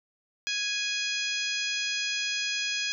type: harmonic tone with a mistuned harmonic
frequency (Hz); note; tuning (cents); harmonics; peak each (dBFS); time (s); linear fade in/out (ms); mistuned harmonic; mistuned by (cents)
830.6; G#5; 0; 2 / 3 / 4 / 5 / 6 / 7 / 8; -36 / -32 / -34 / -38 / -35 / -39 / -41; 0.47-2.92; 0; 7; +40
effects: none